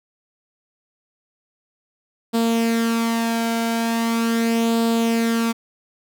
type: tone with flanger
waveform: sawtooth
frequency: 229.5 Hz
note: A#3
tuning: 27 cents flat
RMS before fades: -20 dBFS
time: 2.33-5.53 s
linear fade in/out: 20 ms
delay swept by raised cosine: 0.24 to 1.34 ms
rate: 0.4 Hz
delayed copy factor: +0.5
effects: none